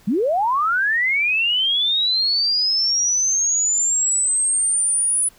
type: linear sweep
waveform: sine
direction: up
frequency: 174.61 to 10000 Hz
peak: -16 dBFS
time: 0.07-5.29 s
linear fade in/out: 10 ms
effects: pink hiss -52 dBFS RMS until 5.38 s